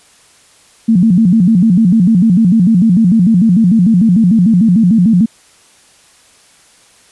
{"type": "tone with vibrato", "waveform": "sine", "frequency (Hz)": 200, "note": "G3", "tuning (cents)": 35, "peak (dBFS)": -5, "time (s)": [0.88, 5.26], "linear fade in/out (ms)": 10, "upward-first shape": "square", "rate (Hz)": 6.7, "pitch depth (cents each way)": 210, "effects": ["white hiss -46 dBFS RMS until 7.11 s", "resampled to 24000 Hz"]}